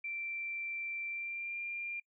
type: tone with pitch glide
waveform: sine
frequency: 2349 to 2390 Hz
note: D7 to D7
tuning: 0 to +30 cents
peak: -37 dBFS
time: 0.04-2 s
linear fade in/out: 5 ms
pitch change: +30 cents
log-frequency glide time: 1.08-1.58 s
effects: noise-tail reverb RT60 0.1 s tail -24 dB re dry